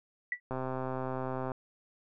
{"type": "tone with exponential decay", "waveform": "sine", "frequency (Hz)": 1960, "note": "B6", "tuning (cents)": -14, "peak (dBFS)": -26, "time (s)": [0.32, 0.4], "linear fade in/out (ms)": 2, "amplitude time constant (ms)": 17}
{"type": "click train", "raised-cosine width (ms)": 1, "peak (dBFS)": -22, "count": 132, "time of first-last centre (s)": [0.51, 1.518], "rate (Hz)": 130}
{"effects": []}